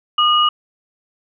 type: tone pair together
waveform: sine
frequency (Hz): 1219.7 / 2903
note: D#6 / F#7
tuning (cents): -35 / -34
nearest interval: octave + minor third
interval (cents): 1501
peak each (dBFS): -13 / -15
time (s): 0.18-0.49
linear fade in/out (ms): 5
effects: none